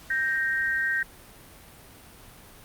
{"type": "tone pair together", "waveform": "sine", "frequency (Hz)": [1569.1, 1866], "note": ["G6", "A#6"], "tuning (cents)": [1, 1], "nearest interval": "minor third", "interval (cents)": 300, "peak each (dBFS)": -26, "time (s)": [0.1, 1.03], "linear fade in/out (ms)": 5, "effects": ["pink hiss -49 dBFS RMS until 2.64 s", "Opus 48 kbps"]}